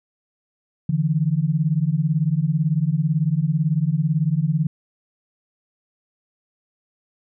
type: beating tone pair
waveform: sine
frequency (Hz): 146.83 / 164.83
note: D3 / E3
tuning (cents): 0 / 0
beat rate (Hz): 18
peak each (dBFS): -20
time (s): 0.89-4.67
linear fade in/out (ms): 5
effects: none